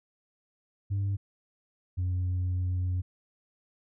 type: tone pair in turn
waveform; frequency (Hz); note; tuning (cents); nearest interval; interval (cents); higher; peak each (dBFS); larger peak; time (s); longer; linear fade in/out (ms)
sine; 99 / 90.77; G2 / F#2; +18 / -33; major second; 151; first; -24; neither; 0.9-1.17 / 1.97-3.02; second; 20
effects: tanh soft clip ceiling -25 dBFS